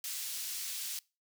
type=high-pass noise; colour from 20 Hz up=pink; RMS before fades=-39 dBFS; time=0.04-0.99 s; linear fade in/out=2 ms; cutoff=4200 Hz; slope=12 dB/octave; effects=noise-tail reverb RT60 0.3 s tail -24 dB re dry